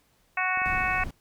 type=harmonic tone; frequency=370 Hz; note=F#4; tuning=in tune; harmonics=2 / 3 / 4 / 5 / 6 / 7; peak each=-31 / -31 / -31 / -31 / -31 / -31 dBFS; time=0.37-1.04 s; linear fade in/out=5 ms
type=clicks; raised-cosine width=2 ms; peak=-31 dBFS; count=5; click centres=0.574 / 0.618 / 0.661 / 0.726 / 0.778 s
type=noise; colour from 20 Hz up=brown; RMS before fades=-35 dBFS; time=0.65-1.11 s; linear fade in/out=5 ms
effects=pink hiss -66 dBFS RMS until 1.2 s